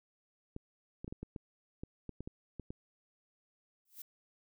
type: clicks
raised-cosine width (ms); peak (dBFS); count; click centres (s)
3; -29; 12; 0.564 / 1.045 / 1.079 / 1.125 / 1.23 / 1.362 / 1.835 / 2.093 / 2.206 / 2.275 / 2.597 / 2.705
type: noise with exponential growth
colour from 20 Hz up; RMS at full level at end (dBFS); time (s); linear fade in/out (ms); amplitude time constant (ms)
violet; -42; 3.85-4.02; 5; 35
effects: none